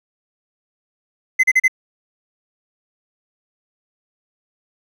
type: tone bursts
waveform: triangle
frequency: 2049 Hz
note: C7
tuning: 37 cents flat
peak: -8 dBFS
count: 4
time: 1.39-1.681 s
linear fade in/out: 10 ms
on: 45 ms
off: 37 ms
effects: none